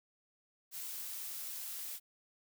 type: noise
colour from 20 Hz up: blue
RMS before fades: -43 dBFS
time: 0.71-2 s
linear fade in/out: 50 ms
effects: none